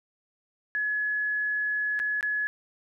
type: tone with dropouts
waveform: sine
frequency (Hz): 1697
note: G#6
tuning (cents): +37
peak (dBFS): -25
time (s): 0.75-2.47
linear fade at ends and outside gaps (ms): 0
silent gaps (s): 1.992-1.999 / 2.209-2.228
effects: none